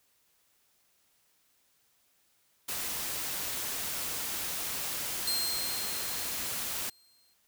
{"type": "noise", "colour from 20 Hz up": "white", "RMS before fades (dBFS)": -35, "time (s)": [2.68, 6.9], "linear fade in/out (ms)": 10}
{"type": "tone with exponential decay", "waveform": "sawtooth", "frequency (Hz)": 4186, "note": "C8", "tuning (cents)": 0, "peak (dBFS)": -25, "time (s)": [5.27, 7.34], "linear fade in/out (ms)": 5, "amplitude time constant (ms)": 450}
{"effects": ["white hiss -70 dBFS RMS until 7.47 s"]}